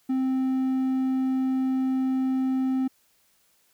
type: tone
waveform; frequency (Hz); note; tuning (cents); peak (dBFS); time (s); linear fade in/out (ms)
triangle; 261.6; C4; 0; -20; 0.09-2.88; 10
effects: white hiss -65 dBFS RMS until 3.73 s